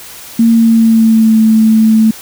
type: tone with pitch glide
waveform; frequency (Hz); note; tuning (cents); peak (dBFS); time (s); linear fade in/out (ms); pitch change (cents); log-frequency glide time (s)
sine; 229.2 to 220.4; A#3 to A3; -29 to +3; -4; 0.39-2.11; 5; -68; 0.5-1.4
effects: white hiss -31 dBFS RMS until 2.21 s